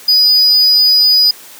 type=tone; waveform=triangle; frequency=4948 Hz; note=D#8; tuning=10 cents flat; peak=-5 dBFS; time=0.08-1.31 s; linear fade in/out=5 ms; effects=white hiss -36 dBFS RMS until 1.59 s + high-pass 200 Hz 12 dB/octave